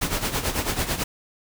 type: noise with tremolo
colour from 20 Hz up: pink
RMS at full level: -23 dBFS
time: 0.01-1.04 s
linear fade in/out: 10 ms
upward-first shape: sine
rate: 9.1 Hz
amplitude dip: 70%
effects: none